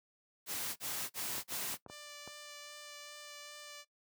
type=noise bursts; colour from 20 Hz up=white; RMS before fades=-39 dBFS; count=4; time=0.46-1.777 s; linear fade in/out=50 ms; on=300 ms; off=39 ms
type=clicks; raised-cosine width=1 ms; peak=-34 dBFS; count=7; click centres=1.351 / 1.381 / 1.524 / 1.741 / 1.863 / 1.899 / 2.276 s
type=tone with vibrato; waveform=5% pulse; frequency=589 Hz; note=D5; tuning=5 cents sharp; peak=-37 dBFS; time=1.88-3.85 s; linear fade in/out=50 ms; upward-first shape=sine; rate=2.5 Hz; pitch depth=10 cents each way
effects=noise-tail reverb RT60 0.1 s tail -17 dB re dry + high-pass 80 Hz 12 dB/octave